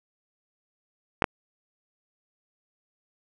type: clicks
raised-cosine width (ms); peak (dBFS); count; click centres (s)
0.5; -5; 2; 1.222 / 1.242
effects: none